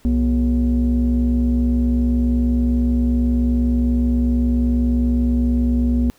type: tone pair together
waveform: sine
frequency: 63.9 / 241.3 Hz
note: C2 / B3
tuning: -40 / -40 cents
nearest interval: octave + major seventh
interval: 2300 cents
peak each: -15 dBFS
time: 0.05-6.1 s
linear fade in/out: 0 ms
effects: tanh soft clip ceiling -11 dBFS + pink hiss -54 dBFS RMS until 6.18 s